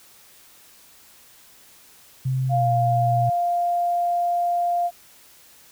sine tone with pitch glide, 130.81 to 122.05 Hz, C3 to B2, 0 to -20 cents, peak -20 dBFS, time 2.25-3.3 s, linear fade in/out 10 ms, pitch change -120 cents, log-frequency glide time 2.48-2.7 s
sine tone, 698.5 Hz, F5, in tune, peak -19 dBFS, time 2.49-4.91 s, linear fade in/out 50 ms
effects white hiss -51 dBFS RMS until 5.71 s

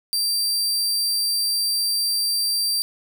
sawtooth tone, 4699 Hz, D8, in tune, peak -17 dBFS, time 0.13-2.82 s, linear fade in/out 0 ms, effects none

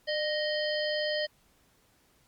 harmonic tone with a mistuned harmonic, 622.3 Hz, D#5, in tune, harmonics 1 / 3 / 5 / 7 / 8, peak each -30 / -35 / -37 / -38 / -39 dBFS, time 0.07-1.27 s, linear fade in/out 20 ms, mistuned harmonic 1, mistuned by -53 cents, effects pink hiss -66 dBFS RMS until 2.27 s + Opus 48 kbps

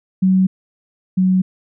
sine tone pair in turn, 187.9 / 186.06 Hz, F#3 / F#3, +27 / +10 cents, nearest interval unison, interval 17 cents, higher first, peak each -10 / -11 dBFS, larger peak first, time 0.22-0.47 / 1.17-1.42 s, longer neither, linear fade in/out 10 ms, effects none

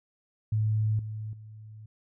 sine tone with level steps, 108.1 Hz, A2, 30 cents flat, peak -23 / -33 / -43 dBFS, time 0.52-1.86 s, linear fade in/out 5 ms, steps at 0.99 / 1.33 s, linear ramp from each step 2 ms, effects none

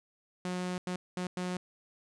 sawtooth tone bursts at uneven times, 181 Hz, F#3, 38 cents flat, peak -29 dBFS, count 4, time 0.45-0.78 / 0.87-0.96 / 1.17-1.27 / 1.37-1.57 s, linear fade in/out 2 ms, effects resampled to 22050 Hz

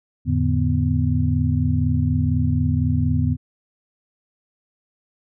sine tone cluster, 85.2 / 109.3 / 147 / 248.6 Hz, F2 / A2 / D3 / B3, -42 / -11 / +2 / +12 cents, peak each -21 / -23 / -22 / -23 dBFS, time 0.25-3.37 s, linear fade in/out 50 ms, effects none

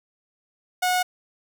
sawtooth tone, 729 Hz, F#5, 26 cents flat, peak -16 dBFS, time 0.82-1.03 s, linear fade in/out 10 ms, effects none

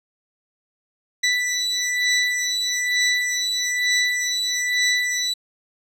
20% pulse beating tone pair, 1975.5 / 1976.6 Hz, B6 / B6, 0 / +1 cents, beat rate 1.1 Hz, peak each -17 dBFS, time 1.23-5.34 s, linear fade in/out 10 ms, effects low-pass 9000 Hz 12 dB/octave

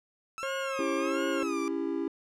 30% pulse tone with vibrato, 1301 Hz, E6, 23 cents flat, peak -33 dBFS, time 0.38-1.68 s, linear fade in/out 0 ms, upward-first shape sine, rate 1.4 Hz, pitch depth 180 cents each way
harmonic tone, 539 Hz, C#5, 49 cents flat, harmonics 1 / 2 / 3 / 4 / 5 / 6, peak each -33 / -39 / -43 / -45 / -47 / -49 dBFS, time 0.43-1.43 s, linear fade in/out 0 ms
triangle chord, C# diminished, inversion none, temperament just, 277.2 / 332.6 / 399.1 Hz, C#4 / E4 / G4, 0 / +16 / +31 cents, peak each -32 / -30 / -33 dBFS, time 0.79-2.08 s, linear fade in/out 2 ms
effects low-pass 9000 Hz 12 dB/octave

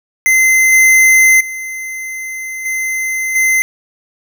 square tone with level steps, 2065 Hz, C7, 23 cents flat, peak -8 / -6 / -22 / -16 / -10 dBFS, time 0.26-3.62 s, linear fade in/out 0 ms, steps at 0.72 / 1.4 / 2.65 / 3.35 s, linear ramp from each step 10 ms, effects none

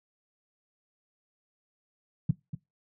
sine tone with echo, 150.7 Hz, D3, 45 cents sharp, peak -18 dBFS, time 2.29-2.31 s, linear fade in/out 5 ms, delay 240 ms, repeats 1, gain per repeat -12 dB, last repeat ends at 2.55 s, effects noise-tail reverb RT60 0.2 s tail -20 dB re dry + high-pass 60 Hz 12 dB/octave

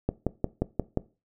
click train, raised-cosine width 2 ms, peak -11 dBFS, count 6, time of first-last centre 0.09-0.973 s, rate 5.66 Hz, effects noise-tail reverb RT60 0.3 s tail -19 dB re dry

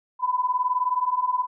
sine beating tone pair, 987.8 / 1006.8 Hz, B5 / B5, 0 / +33 cents, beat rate 19 Hz, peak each -25 / -23 dBFS, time 0.19-1.47 s, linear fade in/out 50 ms, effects none

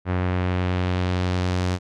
sawtooth tone with low-pass filter sweep, 90.8 Hz, F#2, 32 cents flat, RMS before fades -23 dBFS, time 0.05-1.79 s, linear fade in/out 50 ms, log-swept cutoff 1900 to 6400 Hz, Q 1.1, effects none

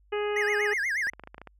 harmonic tone, 415.6 Hz, G#4, 1 cent sharp, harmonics 1 / 2 / 3 / 4 / 5 / 6 / 7, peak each -27 / -37 / -38 / -40 / -41 / -42 / -43 dBFS, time 0.12-0.74 s, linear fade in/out 10 ms
triangle tone with vibrato, 1859 Hz, A#6, 5 cents flat, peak -24 dBFS, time 0.36-1.1 s, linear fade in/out 5 ms, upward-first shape sine, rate 8.3 Hz, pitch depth 260 cents each way
clicks, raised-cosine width 0.5 ms, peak -27 dBFS, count 9, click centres 1.07 / 1.135 / 1.196 / 1.237 / 1.274 / 1.345 / 1.381 / 1.416 / 1.473 s
effects added 50 Hz sine -58 dBFS peak until 1.59 s

